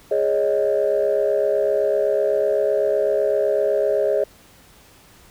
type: chord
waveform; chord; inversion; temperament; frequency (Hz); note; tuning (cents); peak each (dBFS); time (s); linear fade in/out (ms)
sine; Ab suspended fourth; none; equal; 415.3 / 554.4 / 622.3; Ab4 / Db5 / Eb5; 0 / 0 / 0; -20; 0.11-4.24; 5
effects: tanh soft clip ceiling -10 dBFS + pink hiss -50 dBFS RMS until 5.3 s